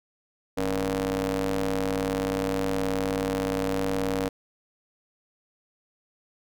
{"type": "ring-modulated tone", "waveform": "sawtooth", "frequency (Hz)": 99.1, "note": "G2", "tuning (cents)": 19, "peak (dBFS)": -18, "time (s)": [0.57, 4.29], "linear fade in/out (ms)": 10, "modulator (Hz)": 376, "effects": []}